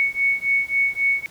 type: beating tone pair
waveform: sine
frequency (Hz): 2217 / 2220.7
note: C#7 / C#7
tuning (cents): 0 / +3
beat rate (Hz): 3.7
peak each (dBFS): -21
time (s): 0-1.26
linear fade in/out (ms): 0
effects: pink hiss -48 dBFS RMS until 1.3 s + high-pass 60 Hz 12 dB/octave